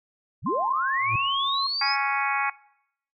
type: linear sweep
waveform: sine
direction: up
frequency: 66.2 to 5250 Hz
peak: -25 dBFS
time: 0.42-1.97 s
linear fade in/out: 50 ms
type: tone with pitch glide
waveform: sine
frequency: 1046.5 to 1100.4 Hz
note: C6 to C#6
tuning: 0 to -13 cents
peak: -25 dBFS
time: 0.46-1.67 s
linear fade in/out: 5 ms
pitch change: +87 cents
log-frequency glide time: 0.67-1.13 s
type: tone with exponential growth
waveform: triangle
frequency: 113 Hz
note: A2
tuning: 47 cents sharp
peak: -22 dBFS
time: 0.99-1.16 s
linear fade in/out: 5 ms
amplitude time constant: 36 ms
type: harmonic tone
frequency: 277.2 Hz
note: C#4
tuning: in tune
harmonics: 3 / 4 / 5 / 6 / 7 / 8 / 9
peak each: -28 / -28 / -31 / -32 / -34 / -30 / -34 dBFS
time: 1.81-2.5 s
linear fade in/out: 5 ms
effects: noise-tail reverb RT60 0.7 s tail -20 dB re dry